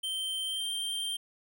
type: tone with pitch glide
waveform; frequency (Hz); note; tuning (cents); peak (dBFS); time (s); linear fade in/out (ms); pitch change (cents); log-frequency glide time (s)
square; 3121 to 3161; G7 to G7; -8 to +14; -32; 0.03-1.17; 10; +22; 0.44-0.64
effects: none